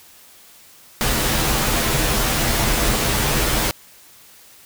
pink noise with comb filter, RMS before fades -19 dBFS, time 1.01-3.71 s, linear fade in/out 0 ms, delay 11 ms, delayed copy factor -0.75, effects white hiss -47 dBFS RMS until 4.65 s

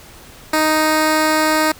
10% pulse tone, 311.1 Hz, D#4, in tune, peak -5 dBFS, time 0.53-1.72 s, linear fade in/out 5 ms, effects pink hiss -41 dBFS RMS until 1.79 s

